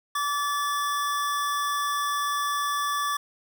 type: tone pair together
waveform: square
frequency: 1154.4 / 1733 Hz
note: D6 / A6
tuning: -30 / -27 cents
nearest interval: perfect fifth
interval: 703 cents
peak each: -26 / -34 dBFS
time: 0.15-3.17 s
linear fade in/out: 5 ms
effects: none

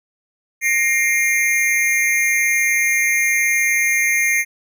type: tone with amplitude modulation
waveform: square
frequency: 2118 Hz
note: C7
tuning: 21 cents sharp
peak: -11 dBFS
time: 0.61-4.45 s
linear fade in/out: 50 ms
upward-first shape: sine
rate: 261 Hz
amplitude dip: 100%
effects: none

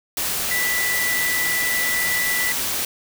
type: tone in noise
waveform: sine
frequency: 1975.5 Hz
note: B6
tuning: in tune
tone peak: -21 dBFS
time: 0.51-2.52 s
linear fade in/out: 2 ms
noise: white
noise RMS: -24 dBFS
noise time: 0.17-2.85 s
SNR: 0 dB
effects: none

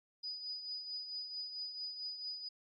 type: tone with tremolo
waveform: sine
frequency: 4958 Hz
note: D#8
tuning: 7 cents flat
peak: -38 dBFS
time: 0.23-2.49 s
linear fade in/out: 10 ms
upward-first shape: triangle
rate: 4.5 Hz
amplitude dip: 60%
effects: AAC 48 kbps

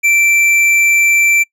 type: tone with tanh clipping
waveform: sine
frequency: 2342 Hz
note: D7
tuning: 5 cents flat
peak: -10 dBFS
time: 0.03-1.44 s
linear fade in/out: 20 ms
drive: 11 dB
effects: noise-tail reverb RT60 0.1 s tail -26 dB re dry

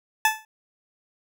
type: tone with exponential decay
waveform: 20% pulse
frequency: 872 Hz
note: A5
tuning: 16 cents flat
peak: -9 dBFS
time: 0.25-0.45 s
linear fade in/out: 2 ms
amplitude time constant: 42 ms
effects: none

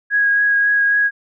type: tone with vibrato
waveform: sine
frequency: 1650 Hz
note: G#6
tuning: 12 cents flat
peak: -12 dBFS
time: 0.1-1.11 s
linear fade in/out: 50 ms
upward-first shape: triangle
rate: 3.7 Hz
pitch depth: 15 cents each way
effects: none

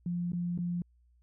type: tone with dropouts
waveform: sine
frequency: 174.61 Hz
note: F3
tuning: in tune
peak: -30 dBFS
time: 0.06-0.82 s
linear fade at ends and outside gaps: 2 ms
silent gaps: 0.32-0.332 / 0.577-0.587 s
effects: added 60 Hz sine -62 dBFS peak until 1.22 s

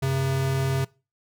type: tone pair together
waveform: square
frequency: 95.04 / 134.4 Hz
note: F#2 / C3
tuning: +47 / +47 cents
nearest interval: tritone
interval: 600 cents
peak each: -32 / -23 dBFS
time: 0.02-0.85 s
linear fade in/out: 10 ms
effects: noise-tail reverb RT60 0.3 s tail -22 dB re dry

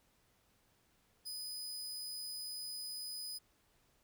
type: tone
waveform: sawtooth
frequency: 4991 Hz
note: D#8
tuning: 5 cents sharp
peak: -39 dBFS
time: 1.25-3.39 s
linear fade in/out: 20 ms
effects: pink hiss -73 dBFS RMS until 4.03 s

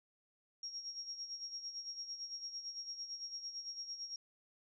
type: tone with tremolo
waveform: sine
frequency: 5588 Hz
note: F8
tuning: in tune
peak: -40 dBFS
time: 0.63-4.16 s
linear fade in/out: 2 ms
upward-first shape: sine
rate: 8.9 Hz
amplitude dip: 65%
effects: none

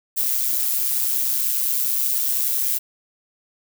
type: noise with amplitude modulation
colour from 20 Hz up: violet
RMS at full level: -19 dBFS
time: 0.16-2.79 s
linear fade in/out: 20 ms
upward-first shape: sine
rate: 130 Hz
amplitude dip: 55%
effects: none

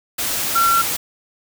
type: tone in noise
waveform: sine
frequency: 1362 Hz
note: F6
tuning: 44 cents flat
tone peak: -13 dBFS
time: 0.55-0.82 s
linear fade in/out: 10 ms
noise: white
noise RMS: -22 dBFS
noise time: 0.18-0.97 s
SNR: +6 dB
effects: none

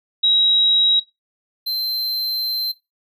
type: tone pair in turn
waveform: sine / square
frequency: 3839 / 4109 Hz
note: B7 / C8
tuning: -50 / -32 cents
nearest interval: minor second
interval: 118 cents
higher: second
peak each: -12 / -22 dBFS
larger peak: first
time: 0.23-1 / 1.66-2.72 s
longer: second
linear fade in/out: 10 ms
effects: noise-tail reverb RT60 0.2 s tail -17 dB re dry

